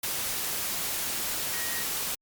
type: tone in noise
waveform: sine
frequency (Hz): 1885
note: A#6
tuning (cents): +19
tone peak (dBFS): -37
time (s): 1.53-1.83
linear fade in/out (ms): 5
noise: white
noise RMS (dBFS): -31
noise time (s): 0.03-2.15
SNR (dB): -9
effects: Opus 48 kbps